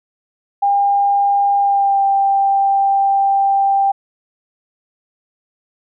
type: tone with pitch glide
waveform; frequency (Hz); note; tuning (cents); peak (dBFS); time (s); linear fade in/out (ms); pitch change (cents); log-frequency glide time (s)
sine; 803 to 788.7; G5 to G5; +41 to +10; -11; 0.62-3.92; 10; -31; 1.59-2.03
effects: none